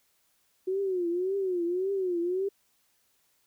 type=tone with vibrato; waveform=sine; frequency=367.1 Hz; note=F#4; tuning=14 cents flat; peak=-26 dBFS; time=0.67-2.49 s; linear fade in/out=10 ms; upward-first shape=triangle; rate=1.8 Hz; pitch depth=150 cents each way; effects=white hiss -70 dBFS RMS until 3.46 s